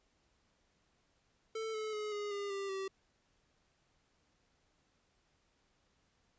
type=tone with pitch steps; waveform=square; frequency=443.4 / 433.3 / 423.4 / 413.7 / 404.3 / 395 / 386 Hz; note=A4 / A4 / G#4 / G#4 / G#4 / G4 / G4; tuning=+13 / -27 / +33 / -7 / -46 / +13 / -27 cents; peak=-38 dBFS; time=1.55-2.88 s; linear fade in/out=5 ms; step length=190 ms; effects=pink hiss -75 dBFS RMS until 6.38 s + resampled to 16000 Hz